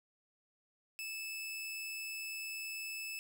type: tone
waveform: sawtooth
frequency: 2619 Hz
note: E7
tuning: 12 cents flat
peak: -37 dBFS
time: 0.99-3.19 s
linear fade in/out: 0 ms
effects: none